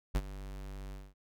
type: tone with ADSR envelope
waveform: square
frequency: 48.68 Hz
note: G1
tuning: 11 cents flat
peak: -26 dBFS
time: 0.14-1.14 s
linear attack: 19 ms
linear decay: 48 ms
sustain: -16 dB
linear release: 220 ms
effects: none